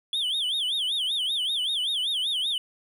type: tone with vibrato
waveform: triangle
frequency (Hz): 3322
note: G#7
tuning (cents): 0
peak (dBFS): -23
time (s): 0.13-2.58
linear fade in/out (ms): 2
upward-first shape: sine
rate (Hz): 5.2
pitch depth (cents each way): 210
effects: none